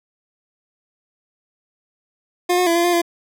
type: tone with pitch steps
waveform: 25% pulse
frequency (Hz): 355.7 / 361.6 / 337.2 / 343.1 / 351 / 342.3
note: F4 / F#4 / E4 / F4 / F4 / F4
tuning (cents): +32 / -40 / +39 / -31 / +9 / -35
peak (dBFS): -11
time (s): 2.49-3.018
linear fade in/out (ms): 10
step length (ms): 88
effects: none